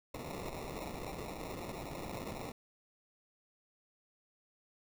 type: noise with sample-and-hold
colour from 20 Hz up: white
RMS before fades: -43 dBFS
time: 0.14-2.52 s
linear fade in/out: 5 ms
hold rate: 1575 Hz
effects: none